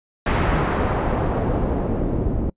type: noise with low-pass filter sweep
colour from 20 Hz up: pink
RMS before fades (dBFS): -21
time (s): 0.26-2.5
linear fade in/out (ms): 5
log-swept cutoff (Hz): 1900 to 340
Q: 0.86
effects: noise-tail reverb RT60 0.1 s tail -26 dB re dry + resampled to 8000 Hz